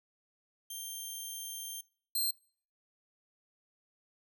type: tone pair in turn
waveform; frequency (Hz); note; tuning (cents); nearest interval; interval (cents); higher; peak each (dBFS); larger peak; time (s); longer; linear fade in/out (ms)
10% pulse; 3169 / 4167; G7 / C8; +18 / -8; perfect fourth; 474; second; -32 / -23; second; 0.7-1.81 / 2.15-2.31; first; 5
effects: noise-tail reverb RT60 0.5 s tail -24 dB re dry